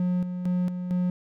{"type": "tone with tremolo", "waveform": "triangle", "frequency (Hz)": 180, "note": "F#3", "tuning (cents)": -47, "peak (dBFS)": -20, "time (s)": [0, 1.1], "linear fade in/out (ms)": 2, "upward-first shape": "square", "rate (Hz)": 2.2, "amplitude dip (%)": 55, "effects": []}